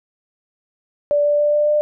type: tone with pitch steps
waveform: sine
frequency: 583 / 586.7 / 590.5 / 594.2 / 598 Hz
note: D5 / D5 / D5 / D5 / D5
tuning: -13 / -2 / +9 / +20 / +31 cents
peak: -13 dBFS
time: 1.11-1.81 s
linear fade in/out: 0 ms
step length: 140 ms
effects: none